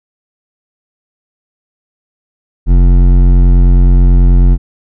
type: tone with hard clipping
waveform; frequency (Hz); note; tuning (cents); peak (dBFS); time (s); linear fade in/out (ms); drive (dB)
sine; 44.65; F1; +39; -5; 2.66-4.58; 50; 12
effects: none